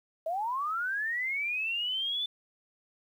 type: linear sweep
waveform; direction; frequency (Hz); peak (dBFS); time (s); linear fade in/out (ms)
sine; up; 622.3 to 3520; -29; 0.26-2.26; 5
effects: 10-bit